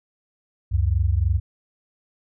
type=tone pair together; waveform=sine; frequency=69.3 / 92.57 Hz; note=C#2 / F#2; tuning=0 / +1 cents; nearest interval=perfect fourth; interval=501 cents; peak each=-20 dBFS; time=0.71-1.4 s; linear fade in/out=20 ms; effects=none